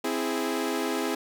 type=chord; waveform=sawtooth; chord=C augmented; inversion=none; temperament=equal; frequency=261.6 / 329.6 / 415.3 Hz; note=C4 / E4 / G#4; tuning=0 / 0 / 0 cents; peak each=-27 dBFS; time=0.04-1.15 s; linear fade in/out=5 ms; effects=none